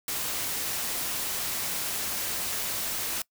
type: noise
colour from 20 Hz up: white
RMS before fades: -31 dBFS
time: 0.08-3.22 s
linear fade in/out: 2 ms
effects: noise-tail reverb RT60 0.1 s tail -23 dB re dry